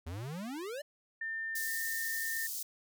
square exponential sweep, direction up, 76.9 to 612 Hz, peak -39 dBFS, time 0.06-0.82 s, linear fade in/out 10 ms
sine tone with pitch glide, 1800 to 1814.6 Hz, A6 to A#6, +39 to -47 cents, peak -35 dBFS, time 1.21-2.47 s, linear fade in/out 5 ms, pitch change +14 cents, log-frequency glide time 1.64-1.75 s
white high-pass noise, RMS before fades -39 dBFS, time 1.55-2.63 s, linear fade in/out 5 ms, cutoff 4700 Hz, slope 24 dB/octave
effects none

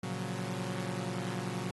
sawtooth chord, Gb major seventh, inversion first, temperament equal, 116.54 / 138.59 / 174.61 / 185 Hz, Bb2 / Db3 / F3 / Gb3, 0 / 0 / 0 / 0 cents, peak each -36 / -37 / -38 / -34 dBFS, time 0.03-1.71 s, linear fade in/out 5 ms, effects AAC 32 kbps

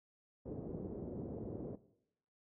white low-pass noise, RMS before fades -44 dBFS, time 0.45-1.76 s, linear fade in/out 10 ms, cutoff 450 Hz, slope 24 dB/octave, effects noise-tail reverb RT60 0.8 s tail -18 dB re dry + high-pass 60 Hz 12 dB/octave

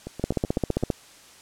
two click trains, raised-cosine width 2 ms, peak -20 / -9 dBFS, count 7 / 11, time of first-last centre 0.07-0.828 / 0.24-0.902 s, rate 7.92 / 15.1 Hz, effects white hiss -50 dBFS RMS until 1.41 s + low-pass 9000 Hz 12 dB/octave

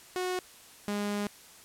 sawtooth tone pair in turn, 365.8 / 205.3 Hz, F#4 / G#3, -20 / -20 cents, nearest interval minor seventh, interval 1000 cents, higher first, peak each -26 dBFS, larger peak neither, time 0.16-0.39 / 0.88-1.27 s, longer second, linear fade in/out 0 ms, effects white hiss -53 dBFS RMS until 1.64 s + low-pass 12000 Hz 12 dB/octave

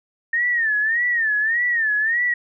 sine tone with vibrato, 1818 Hz, A#6, 44 cents flat, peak -17 dBFS, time 0.33-2.34 s, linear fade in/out 5 ms, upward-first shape sine, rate 1.7 Hz, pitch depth 130 cents each way, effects none

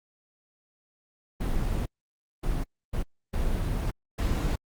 brown noise bursts at uneven times, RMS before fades -27 dBFS, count 5, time 1.4-1.86 / 2.43-2.64 / 2.93-3.03 / 3.33-3.91 / 4.18-4.56 s, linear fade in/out 10 ms, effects Opus 24 kbps

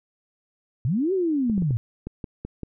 sine linear two-way sweep, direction up then down, 105.4 to 393.4 to 105.4 Hz, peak -20 dBFS, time 0.85-1.77 s, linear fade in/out 0 ms, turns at 1.13 s
clicks, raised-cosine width 3 ms, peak -19 dBFS, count 8, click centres 1.498 / 1.579 / 1.622 / 1.708 / 2.07 / 2.242 / 2.45 / 2.633 s
effects none

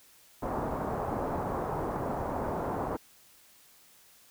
white low-pass noise, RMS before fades -33 dBFS, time 0.42-2.97 s, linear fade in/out 10 ms, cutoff 970 Hz, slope 24 dB/octave, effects white hiss -59 dBFS RMS until 4.3 s

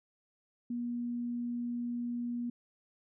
sine tone, 240 Hz, B3, 49 cents flat, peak -33 dBFS, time 0.7-2.5 s, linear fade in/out 5 ms, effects none

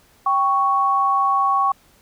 sine tone pair together, 785 / 1110.2 Hz, G5 / C#6, +2 / +2 cents, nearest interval tritone, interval 600 cents, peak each -21 / -16 dBFS, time 0.26-1.72 s, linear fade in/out 5 ms, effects pink hiss -55 dBFS RMS until 2.01 s

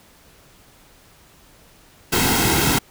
pink noise with comb filter, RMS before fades -18 dBFS, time 2.12-2.79 s, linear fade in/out 10 ms, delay 1.7 ms, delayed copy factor -0.65, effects pink hiss -51 dBFS RMS until 2.9 s

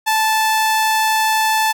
sawtooth tone, 876 Hz, A5, 8 cents flat, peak -10 dBFS, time 0.06-1.73 s, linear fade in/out 20 ms, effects none

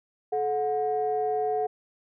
sine tone pair together, 431.4 / 730.2 Hz, A4 / F#5, -34 / -23 cents, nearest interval major sixth, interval 911 cents, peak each -26 dBFS, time 0.32-1.67 s, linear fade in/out 10 ms, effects tanh soft clip ceiling -17 dBFS

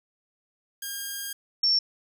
5% pulse / sine tone pair in turn, 1616 / 5447 Hz, G#6 / F8, -48 / -44 cents, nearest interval octave + major sixth, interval 2104 cents, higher second, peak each -21 / -19 dBFS, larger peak second, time 0.82-1.33 / 1.63-1.79 s, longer first, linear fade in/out 5 ms, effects none

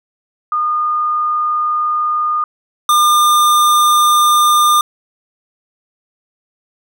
sine / square tone pair in turn, 1221 / 1203.5 Hz, D#6 / D6, -33 / +42 cents, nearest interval unison, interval 25 cents, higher first, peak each -13 / -9 dBFS, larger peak second, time 0.52-2.44 / 2.89-4.81 s, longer neither, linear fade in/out 2 ms, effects none

